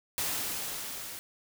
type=noise with level ramp; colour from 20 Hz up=white; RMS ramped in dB=-31 to -42 dBFS; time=0.18-1.19 s; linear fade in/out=0 ms; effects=none